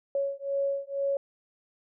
sine beating tone pair, 554.4 / 556.5 Hz, C#5 / C#5, 0 / +7 cents, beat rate 2.1 Hz, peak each -30 / -30 dBFS, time 0.15-1.17 s, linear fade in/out 2 ms, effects none

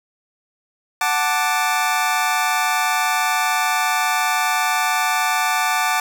25% pulse chord, D major, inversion first, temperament equal, 740 / 880 / 1174.7 Hz, F#5 / A5 / D6, 0 / 0 / 0 cents, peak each -18 dBFS, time 1.01-6 s, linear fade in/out 2 ms, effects none

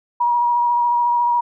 sine tone with vibrato, 958 Hz, A#5, 47 cents sharp, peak -14 dBFS, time 0.2-1.41 s, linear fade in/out 10 ms, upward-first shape sine, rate 14 Hz, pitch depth 17 cents each way, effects none

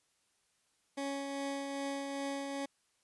20% pulse tone with tremolo, 277.6 Hz, C#4, 3 cents sharp, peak -30 dBFS, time 0.97-2.66 s, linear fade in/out 10 ms, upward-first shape triangle, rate 2.5 Hz, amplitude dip 35%, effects white hiss -75 dBFS RMS until 3.03 s + resampled to 24000 Hz

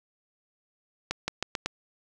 accelerating click train, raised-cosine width 0.2 ms, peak -11 dBFS, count 5, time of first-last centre 1.11-1.66 s, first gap 170 ms, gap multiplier 0.86, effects none

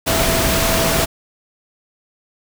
sine tone in noise, 659.3 Hz, E5, in tune, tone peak -22 dBFS, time 0.06-1.06 s, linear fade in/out 20 ms, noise pink, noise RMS -17 dBFS, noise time 0.06-1.06 s, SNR -8 dB, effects none

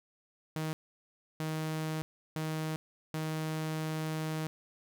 sawtooth tone bursts at uneven times, 157.2 Hz, D#3, 18 cents sharp, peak -29 dBFS, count 4, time 0.56-0.73 / 1.4-2.02 / 2.36-2.76 / 3.14-4.47 s, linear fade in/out 0 ms, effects none

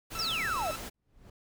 pink noise, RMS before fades -41 dBFS, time 0.1-0.9 s, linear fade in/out 20 ms
sawtooth tone with vibrato, 1318.5 Hz, E6, in tune, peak -33 dBFS, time 0.15-0.76 s, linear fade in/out 2 ms, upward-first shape triangle, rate 17 Hz, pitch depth 37 cents each way
sine exponential sweep, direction down, 5700 to 588 Hz, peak -30 dBFS, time 0.19-0.71 s, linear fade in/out 0 ms
brown noise with exponential growth, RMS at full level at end -46 dBFS, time 0.94-1.3 s, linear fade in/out 5 ms, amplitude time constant 78 ms
effects none

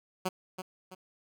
10% pulse tone with echo, 185.3 Hz, F#3, 3 cents sharp, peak -20 dBFS, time 0.25-0.29 s, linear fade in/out 10 ms, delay 330 ms, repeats 2, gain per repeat -8 dB, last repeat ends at 0.95 s, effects none

